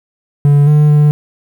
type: tone with pitch steps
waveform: triangle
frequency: 144 / 149.7 / 148.6 Hz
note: D3 / D3 / D3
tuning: -34 / +33 / +21 cents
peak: -3 dBFS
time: 0.45-1.11 s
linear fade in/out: 0 ms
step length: 220 ms
effects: 7-bit